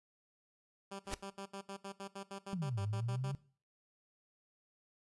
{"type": "tone bursts", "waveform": "10% pulse", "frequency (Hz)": 196.5, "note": "G3", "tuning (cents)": 4, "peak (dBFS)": -35, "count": 16, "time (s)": [0.91, 3.319], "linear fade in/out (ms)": 10, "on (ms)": 84, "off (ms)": 71}
{"type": "noise with exponential growth", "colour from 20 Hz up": "pink", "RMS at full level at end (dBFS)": -36, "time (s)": [1.04, 1.14], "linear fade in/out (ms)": 0, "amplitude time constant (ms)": 20}
{"type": "exponential two-way sweep", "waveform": "sine", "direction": "down then up", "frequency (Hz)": [196, 100, 141.7], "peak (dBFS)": -35, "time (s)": [2.53, 3.35], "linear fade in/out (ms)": 0, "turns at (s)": 2.81}
{"effects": ["noise-tail reverb RT60 0.4 s tail -18 dB re dry", "resampled to 24000 Hz"]}